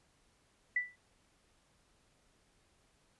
sine tone with exponential decay, 1975.5 Hz, B6, in tune, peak -26 dBFS, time 0.76-0.96 s, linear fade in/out 5 ms, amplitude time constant 42 ms, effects pink hiss -71 dBFS RMS until 3.19 s + resampled to 24000 Hz

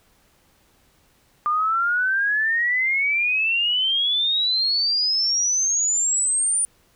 sine exponential sweep, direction up, 1194 to 9397 Hz, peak -18 dBFS, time 1.46-6.65 s, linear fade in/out 0 ms, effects pink hiss -60 dBFS RMS until 6.95 s

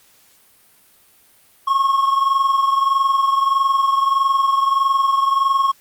triangle tone pair together, 1087.1 / 1108.7 Hz, C#6 / C#6, -34 / 0 cents, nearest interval unison, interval 34 cents, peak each -13 / -19 dBFS, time 1.67-5.72 s, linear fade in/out 10 ms, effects white hiss -53 dBFS RMS until 5.8 s + Opus 48 kbps

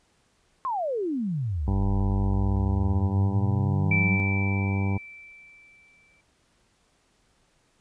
sine exponential two-way sweep, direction down then up, 1095 to 38.29 to 194.8 Hz, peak -25 dBFS, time 0.65-4.2 s, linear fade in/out 0 ms, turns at 1.86 s
harmonic tone, 98 Hz, G2, in tune, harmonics 1 / 2 / 3 / 4 / 5 / 6 / 7 / 8 / 9 / 10, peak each -24 / -29 / -36 / -39 / -44 / -49 / -48 / -42 / -43 / -44 dBFS, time 1.67-4.98 s, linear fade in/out 10 ms
sine tone with exponential decay, 2330 Hz, D7, 14 cents flat, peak -21 dBFS, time 3.91-6.21 s, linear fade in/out 5 ms, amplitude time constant 500 ms
effects pink hiss -66 dBFS RMS until 7.8 s + resampled to 22050 Hz

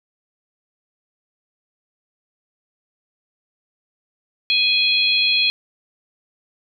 harmonic tone, 833 Hz, G#5, 5 cents sharp, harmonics 3 / 4 / 5, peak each -19 / -19 / -19 dBFS, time 4.5-5.5 s, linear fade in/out 0 ms, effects none

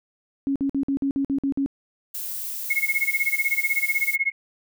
sine tone bursts, 275.6 Hz, C#4, 10 cents flat, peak -20 dBFS, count 9, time 0.47-1.661 s, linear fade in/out 0 ms, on 87 ms, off 51 ms
violet noise, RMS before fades -31 dBFS, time 2.14-4.16 s, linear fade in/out 10 ms
sine tone with tremolo, 2170 Hz, C#7, 37 cents flat, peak -17 dBFS, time 2.7-4.32 s, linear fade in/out 5 ms, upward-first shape sine, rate 16 Hz, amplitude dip 100%
effects none

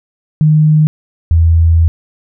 sine tone pair in turn, 153.8 / 82.51 Hz, D#3 / E2, -20 / +2 cents, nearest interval major seventh, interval 1078 cents, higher first, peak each -5 dBFS, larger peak neither, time 0.41-0.87 / 1.31-1.88 s, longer second, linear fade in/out 0 ms, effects none

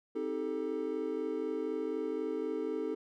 triangle chord, A half-diminished seventh, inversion first, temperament just, 264 / 316.8 / 396 / 440 Hz, C4 / Eb4 / G4 / A4, +16 / +31 / +18 / 0 cents, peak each -39 / -36 / -38 / -34 dBFS, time 0.15-2.95 s, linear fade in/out 10 ms, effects none

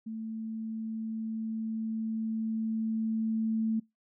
sine tone with level ramp, 221.9 Hz, A3, 15 cents sharp, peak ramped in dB -35 to -26 dBFS, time 0.06-3.8 s, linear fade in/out 10 ms, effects noise-tail reverb RT60 0.2 s tail -25 dB re dry

